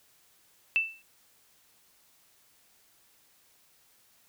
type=tone with exponential decay; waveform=sine; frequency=2657 Hz; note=E7; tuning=13 cents sharp; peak=-19 dBFS; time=0.76-1.02 s; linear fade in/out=0 ms; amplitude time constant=55 ms; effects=white hiss -64 dBFS RMS until 4.28 s